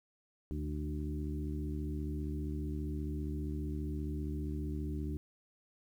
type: harmonic tone with a mistuned harmonic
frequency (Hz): 75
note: D2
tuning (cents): +37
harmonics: 1 / 2 / 3 / 4 / 5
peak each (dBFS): -37 / -42 / -45 / -42 / -48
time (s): 0.51-5.17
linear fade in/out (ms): 0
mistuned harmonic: 3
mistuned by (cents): -31
effects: 11-bit